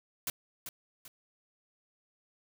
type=noise with echo; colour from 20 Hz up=white; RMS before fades=-34 dBFS; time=0.27-0.3 s; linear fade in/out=2 ms; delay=390 ms; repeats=2; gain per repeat=-8 dB; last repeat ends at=1.08 s; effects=none